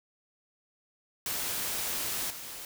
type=noise with level steps; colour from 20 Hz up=white; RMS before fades=-33 / -42 dBFS; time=1.26-2.65 s; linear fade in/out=2 ms; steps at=2.3 s; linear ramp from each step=5 ms; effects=none